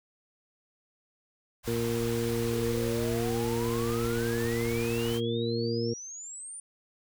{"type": "band-stop noise", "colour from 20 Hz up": "pink", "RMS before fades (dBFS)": -39, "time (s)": [1.63, 5.21], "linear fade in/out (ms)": 50, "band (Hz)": [110, 670], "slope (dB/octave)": 24}
{"type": "harmonic tone", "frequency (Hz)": 116.54, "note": "A#2", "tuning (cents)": 0, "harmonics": [1, 2, 3, 4], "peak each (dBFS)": [-33, -33, -34, -31], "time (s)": [1.67, 5.94], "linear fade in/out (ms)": 10}
{"type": "exponential sweep", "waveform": "sine", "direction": "up", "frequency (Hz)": [415.3, 9397], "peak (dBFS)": -39, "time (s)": [2.52, 6.6], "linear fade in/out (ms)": 2}
{"effects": []}